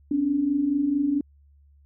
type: tone pair together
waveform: sine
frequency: 263.5 / 288 Hz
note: C4 / D4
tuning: +12 / -34 cents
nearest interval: major second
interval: 154 cents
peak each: -28 / -21 dBFS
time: 0.11-1.21 s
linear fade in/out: 5 ms
effects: added 71 Hz sine -53 dBFS peak until 1.85 s